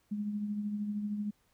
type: tone with tremolo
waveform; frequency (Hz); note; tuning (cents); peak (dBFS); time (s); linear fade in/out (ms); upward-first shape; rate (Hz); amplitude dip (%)
sine; 207.7; G#3; 0; -30; 0.11-1.31; 10; triangle; 13; 50
effects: pink hiss -72 dBFS RMS until 1.53 s